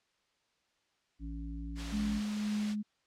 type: harmonic tone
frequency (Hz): 56.3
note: A1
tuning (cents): +40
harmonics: 1 / 3 / 5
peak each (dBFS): -39 / -47 / -44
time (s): 1.19-2.22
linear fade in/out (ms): 50
type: noise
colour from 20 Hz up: white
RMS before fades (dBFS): -42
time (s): 1.75-2.76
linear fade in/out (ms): 50
type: tone with tremolo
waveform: sine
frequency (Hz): 210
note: G#3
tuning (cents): +19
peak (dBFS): -30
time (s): 1.92-2.83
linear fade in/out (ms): 20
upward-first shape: sine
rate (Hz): 1.9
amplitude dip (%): 30
effects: white hiss -75 dBFS RMS until 3.06 s + low-pass 5000 Hz 12 dB/octave

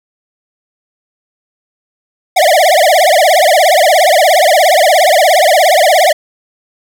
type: tone with vibrato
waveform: square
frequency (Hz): 667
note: E5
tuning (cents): +20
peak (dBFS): -6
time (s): 2.36-6.13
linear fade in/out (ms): 10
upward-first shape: triangle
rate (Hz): 17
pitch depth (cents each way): 280
effects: none

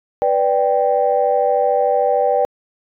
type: chord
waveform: sine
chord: G major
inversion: first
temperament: equal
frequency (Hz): 493.9 / 587.3 / 784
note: B4 / D5 / G5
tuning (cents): 0 / 0 / 0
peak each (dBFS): -17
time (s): 0.22-2.45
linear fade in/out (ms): 0
effects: tanh soft clip ceiling -4 dBFS

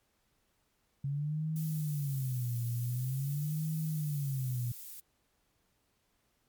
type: tone with vibrato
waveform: sine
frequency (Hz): 136.9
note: C#3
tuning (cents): -21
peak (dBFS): -31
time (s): 1.04-4.72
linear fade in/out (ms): 5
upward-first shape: sine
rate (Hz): 0.46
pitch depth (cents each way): 250
type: noise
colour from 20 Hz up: violet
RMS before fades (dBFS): -46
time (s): 1.56-5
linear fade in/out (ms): 2
effects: pink hiss -75 dBFS RMS until 6.48 s + MP3 96 kbps

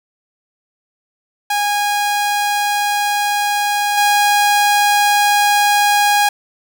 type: tone with level steps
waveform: sawtooth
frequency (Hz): 822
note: G#5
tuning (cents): -18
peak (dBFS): -11 / -7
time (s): 1.5-6.29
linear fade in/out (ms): 5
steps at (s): 3.97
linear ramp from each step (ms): 10
effects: none

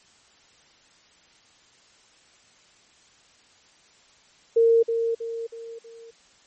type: tone with echo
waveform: sine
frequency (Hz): 459.2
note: A#4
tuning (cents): -26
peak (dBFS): -14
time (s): 4.56-4.83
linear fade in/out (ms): 10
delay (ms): 320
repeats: 4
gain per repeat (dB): -7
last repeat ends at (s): 6.11
effects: white hiss -57 dBFS RMS until 6.46 s + MP3 32 kbps

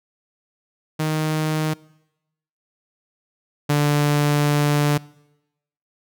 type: tone pair in turn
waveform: sawtooth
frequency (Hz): 155.56 / 146.67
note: D#3 / D3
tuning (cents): 0 / -2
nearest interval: minor second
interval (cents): 102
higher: first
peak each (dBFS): -16 / -12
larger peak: second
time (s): 0.99-1.74 / 3.69-4.98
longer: second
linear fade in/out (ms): 10
effects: noise-tail reverb RT60 0.9 s tail -23 dB re dry

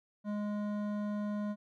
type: tone with hard clipping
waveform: sine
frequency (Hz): 207.7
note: G#3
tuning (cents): 0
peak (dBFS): -35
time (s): 0.24-1.56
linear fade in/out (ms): 50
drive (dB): 12
effects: none

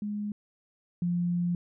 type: tone pair in turn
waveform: sine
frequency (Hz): 207.7 / 174.79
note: G#3 / F3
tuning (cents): 0 / +2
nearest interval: minor third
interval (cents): 298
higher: first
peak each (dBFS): -30 / -25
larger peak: second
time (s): 0.02-0.32 / 1.02-1.55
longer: second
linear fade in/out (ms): 2
effects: none

